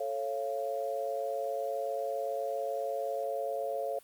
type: chord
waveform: sine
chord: A augmented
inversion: none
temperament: just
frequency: 440 / 550 / 687.5 Hz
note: A4 / C#5 / E#5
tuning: 0 / -14 / -27 cents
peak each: -38 / -34 / -36 dBFS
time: 0-3.99 s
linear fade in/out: 5 ms
effects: white hiss -59 dBFS RMS until 4.03 s + Opus 48 kbps